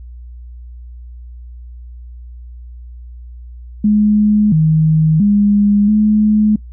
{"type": "tone with pitch steps", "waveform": "sine", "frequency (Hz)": [210.1, 157.3, 204.6, 212.5], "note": ["G#3", "D#3", "G#3", "G#3"], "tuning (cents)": [20, 19, -26, 40], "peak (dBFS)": -8, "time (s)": [3.84, 6.56], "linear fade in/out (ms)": 5, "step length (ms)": 680, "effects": ["noise-tail reverb RT60 0.1 s tail -23 dB re dry", "added 60 Hz sine -30 dBFS peak until 6.72 s"]}